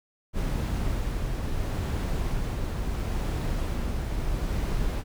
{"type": "noise with tremolo", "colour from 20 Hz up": "brown", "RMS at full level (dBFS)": -27, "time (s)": [0.33, 5.04], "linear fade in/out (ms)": 50, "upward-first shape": "sine", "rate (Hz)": 0.74, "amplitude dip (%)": 25, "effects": []}